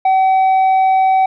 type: tone with tanh clipping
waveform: sine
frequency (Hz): 761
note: F#5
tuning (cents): +48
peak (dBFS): -10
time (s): 0.05-1.26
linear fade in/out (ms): 5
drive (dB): 4
effects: none